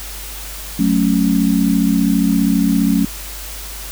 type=chord; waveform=sine; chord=F# minor; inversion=none; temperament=equal; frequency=185 / 220 / 277.2 Hz; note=F#3 / A3 / C#4; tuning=0 / 0 / 0 cents; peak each=-16 dBFS; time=0.79-3.05 s; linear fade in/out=5 ms; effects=added 50 Hz sine -31 dBFS peak until 3.91 s + white hiss -31 dBFS RMS until 3.91 s